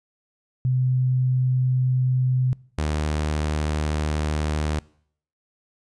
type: tone pair in turn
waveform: sine / sawtooth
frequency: 127.9 / 76.05 Hz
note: C3 / D#2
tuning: -39 / -39 cents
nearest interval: major sixth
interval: 900 cents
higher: first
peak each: -18 dBFS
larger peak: neither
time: 0.65-2.53 / 2.78-4.79 s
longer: second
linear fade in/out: 0 ms
effects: noise-tail reverb RT60 0.6 s tail -23 dB re dry + resampled to 22050 Hz